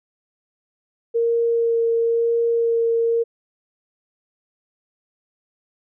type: tone with vibrato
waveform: sine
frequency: 463.2 Hz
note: A#4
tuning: 11 cents flat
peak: -16 dBFS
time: 1.14-3.24 s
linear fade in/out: 20 ms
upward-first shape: sine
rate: 0.99 Hz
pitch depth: 10 cents each way
effects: none